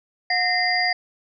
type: tone cluster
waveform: sine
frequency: 724 / 1845 / 2065 / 4806 Hz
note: F#5 / A#6 / C7 / D8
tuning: -38 / -18 / -23 / +39 cents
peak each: -24 dBFS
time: 0.3-0.93 s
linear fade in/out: 5 ms
effects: none